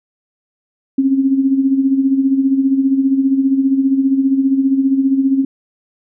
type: tone with tremolo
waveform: sine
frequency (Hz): 270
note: C#4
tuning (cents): -45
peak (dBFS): -8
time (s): 0.98-5.45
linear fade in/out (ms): 5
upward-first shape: sine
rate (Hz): 15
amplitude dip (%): 60
effects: none